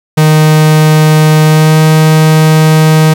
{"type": "tone with pitch glide", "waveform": "45% pulse", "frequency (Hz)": [154.9, 156.79], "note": ["D#3", "D#3"], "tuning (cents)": [-7, 14], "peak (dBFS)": -3, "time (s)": [0.17, 3.14], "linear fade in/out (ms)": 10, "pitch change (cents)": 21, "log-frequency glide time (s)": [1.43, 1.8], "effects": ["7-bit"]}